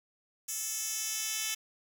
10% pulse tone with high-pass filter sweep, 437.3 Hz, A4, 11 cents flat, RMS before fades -35 dBFS, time 0.48-1.55 s, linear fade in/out 10 ms, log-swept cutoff 7300 to 3900 Hz, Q 1.4, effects none

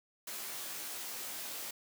white noise with comb filter, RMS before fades -42 dBFS, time 0.27-1.71 s, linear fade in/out 5 ms, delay 17 ms, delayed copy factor -0.7, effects high-pass 200 Hz 12 dB/octave

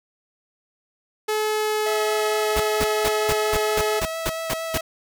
sawtooth tone with pitch glide, 428.8 to 426.3 Hz, A4 to G#4, -45 to +45 cents, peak -17 dBFS, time 1.28-4 s, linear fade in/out 10 ms, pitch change -10 cents, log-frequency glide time 1.5-2.01 s
sawtooth tone with vibrato, 650 Hz, E5, 24 cents flat, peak -23 dBFS, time 1.86-4.81 s, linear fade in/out 5 ms, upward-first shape sine, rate 4.4 Hz, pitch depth 14 cents each way
pink noise bursts, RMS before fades -24 dBFS, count 10, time 2.56-4.78 s, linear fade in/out 5 ms, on 42 ms, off 200 ms
effects none

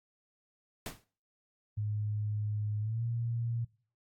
pink noise with exponential decay, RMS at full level -36 dBFS, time 0.86-1.04 s, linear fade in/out 1 ms, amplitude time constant 39 ms
sine tone with pitch glide, 105.4 to 116.95 Hz, G#2 to A#2, +26 to +6 cents, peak -31 dBFS, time 1.77-3.65 s, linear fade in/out 10 ms, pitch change +180 cents, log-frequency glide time 2.8-3.03 s
effects noise-tail reverb RT60 0.4 s tail -20 dB re dry + AAC 64 kbps

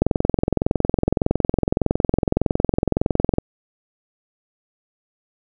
click train, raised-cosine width 2 ms, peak -3 dBFS, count 74, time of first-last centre 0.02-3.384 s, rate 21.7 Hz, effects none

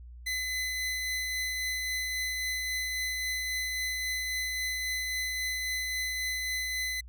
sawtooth tone with tremolo, 2025 Hz, B6, 43 cents sharp, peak -26 dBFS, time 0.26-7.01 s, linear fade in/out 10 ms, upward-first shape triangle, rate 3.7 Hz, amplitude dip 25%, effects added 60 Hz sine -44 dBFS peak until 7.08 s

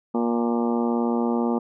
harmonic tone with a mistuned harmonic, 118.1 Hz, A#2, 23 cents sharp, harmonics 2 / 3 / 4 / 5 / 6 / 7 / 8 / 9 / 10, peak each -22 / -28 / -29 / -35 / -35 / -33 / -35 / -41 / -38 dBFS, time 0.14-1.59 s, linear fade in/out 10 ms, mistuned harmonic 8, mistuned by -45 cents, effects none

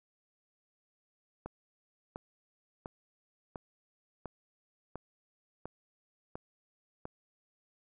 click train, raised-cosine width 1 ms, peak -26 dBFS, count 9, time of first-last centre 1.46-7.054 s, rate 1.43 Hz, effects none

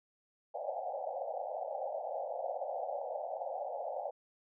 pink band-pass noise, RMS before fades -39 dBFS, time 0.54-4.11 s, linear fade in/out 10 ms, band 520 to 820 Hz, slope 96 dB/octave, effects none

